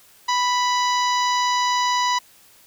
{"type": "harmonic tone", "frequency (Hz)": 987.8, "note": "B5", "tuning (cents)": 0, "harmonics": [1, 2, 3, 4, 5, 6, 7], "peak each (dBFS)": [-19, -27, -31, -29, -31, -33, -37], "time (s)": [0.28, 2.19], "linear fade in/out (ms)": 10, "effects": ["white hiss -52 dBFS RMS until 2.66 s"]}